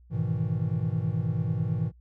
triangle chord, E major seventh, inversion first, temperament equal with one note detuned, 103.83 / 122.97 / 155.56 / 164.81 Hz, G#2 / B2 / D#3 / E3, 0 / -7 / 0 / 0 cents, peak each -29 dBFS, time 0.1-1.92 s, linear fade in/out 50 ms, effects noise-tail reverb RT60 0.1 s tail -26 dB re dry + added 60 Hz sine -52 dBFS peak until 2 s

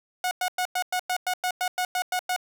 sawtooth tone bursts, 730 Hz, F#5, 24 cents flat, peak -20 dBFS, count 13, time 0.24-2.363 s, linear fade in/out 2 ms, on 71 ms, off 100 ms, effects none

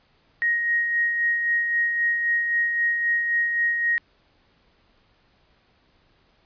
sine tone with tremolo, 1878 Hz, A#6, 12 cents sharp, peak -18 dBFS, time 0.42-3.98 s, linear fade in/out 0 ms, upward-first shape sine, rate 3.8 Hz, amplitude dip 40%, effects pink hiss -62 dBFS RMS until 6.45 s + resampled to 11025 Hz

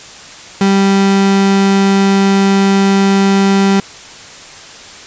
35% pulse tone, 196 Hz, G3, in tune, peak -6 dBFS, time 0.61-3.8 s, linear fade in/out 2 ms, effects white hiss -33 dBFS RMS until 5.06 s + resampled to 16000 Hz

